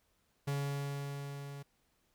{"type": "tone with level ramp", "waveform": "45% pulse", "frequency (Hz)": 141, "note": "C#3", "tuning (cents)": 30, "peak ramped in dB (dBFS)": [-32, -44], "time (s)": [0.47, 1.63], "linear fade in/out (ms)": 10, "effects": ["pink hiss -75 dBFS RMS until 2.14 s"]}